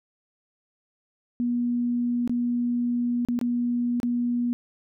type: tone with dropouts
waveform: sine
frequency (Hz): 241.3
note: B3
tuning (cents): -40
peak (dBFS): -22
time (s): 1.4-4.53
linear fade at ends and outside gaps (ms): 0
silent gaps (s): 2.276-2.295 / 3.25-3.286 / 3.39-3.413 / 4.001-4.031
effects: none